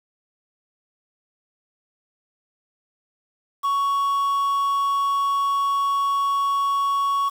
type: tone with quantisation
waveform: triangle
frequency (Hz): 1115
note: C#6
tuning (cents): +10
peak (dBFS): -17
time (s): 3.63-7.3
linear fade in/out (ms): 20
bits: 7
effects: none